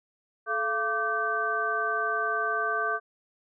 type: tone cluster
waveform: sine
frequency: 434.1 / 685 / 1170 / 1541 Hz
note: A4 / F5 / D6 / G6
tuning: -23 / -34 / -7 / -30 cents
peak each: -34 / -33 / -29 / -29 dBFS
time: 0.46-3 s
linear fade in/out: 50 ms
effects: none